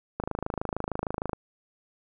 click train, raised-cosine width 1 ms, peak -15 dBFS, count 31, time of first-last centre 0.2-1.332 s, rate 26.5 Hz, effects none

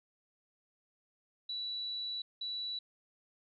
sine tone bursts at uneven times, 3940 Hz, B7, 5 cents flat, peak -36 dBFS, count 2, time 1.49-2.22 / 2.41-2.79 s, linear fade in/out 5 ms, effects none

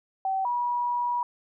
sine tone pair in turn, 768 / 967.6 Hz, G5 / B5, -36 / -36 cents, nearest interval major third, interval 400 cents, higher second, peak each -24 dBFS, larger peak neither, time 0.25-0.45 / 0.45-1.23 s, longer second, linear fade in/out 2 ms, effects none

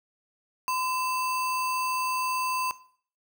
sine tone with sample-and-hold, 1021 Hz, C6, 43 cents flat, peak -25 dBFS, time 0.68-2.71 s, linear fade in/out 0 ms, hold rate 3675 Hz, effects noise-tail reverb RT60 0.5 s tail -17 dB re dry

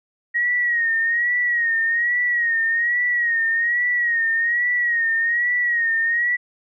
sine tone with vibrato, 1886 Hz, A#6, 20 cents sharp, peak -17 dBFS, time 0.34-6.37 s, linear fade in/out 20 ms, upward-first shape sine, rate 1.2 Hz, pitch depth 66 cents each way, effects none

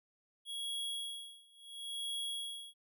square tone with tremolo, 3322 Hz, G#7, in tune, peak -37 dBFS, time 0.45-2.74 s, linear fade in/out 50 ms, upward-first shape sine, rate 0.72 Hz, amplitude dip 95%, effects none

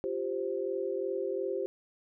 sine chord, F suspended second, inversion none, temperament equal, 349.2 / 392 / 523.3 Hz, F4 / G4 / C5, 0 / 0 / 0 cents, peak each -37 / -33 / -35 dBFS, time 0.04-1.66 s, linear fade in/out 0 ms, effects none

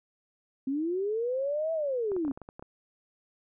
sine linear two-way sweep, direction up then down, 259.2 to 659.3 to 259.2 Hz, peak -27 dBFS, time 0.67-2.32 s, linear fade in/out 5 ms, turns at 1.73 s
clicks, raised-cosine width 1 ms, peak -29 dBFS, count 10, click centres 2.118 / 2.165 / 2.25 / 2.28 / 2.312 / 2.375 / 2.417 / 2.489 / 2.595 / 2.625 s
effects none

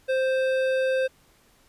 triangle tone with hard clipping, 523.3 Hz, C5, in tune, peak -23 dBFS, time 0.08-1.08 s, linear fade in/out 20 ms, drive 16 dB, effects pink hiss -60 dBFS RMS until 1.68 s + resampled to 32000 Hz

